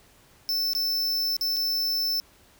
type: tone with dropouts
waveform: square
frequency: 5300 Hz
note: E8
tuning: 9 cents sharp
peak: -24 dBFS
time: 0.49-2.2 s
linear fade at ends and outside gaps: 0 ms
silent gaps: 0.733-0.75 / 1.366-1.411 / 1.562-1.567 s
effects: pink hiss -57 dBFS RMS until 2.59 s